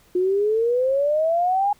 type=exponential sweep; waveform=sine; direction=up; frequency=355.9 to 830.6 Hz; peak=-17 dBFS; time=0.15-1.73 s; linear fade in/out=5 ms; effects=pink hiss -56 dBFS RMS until 1.79 s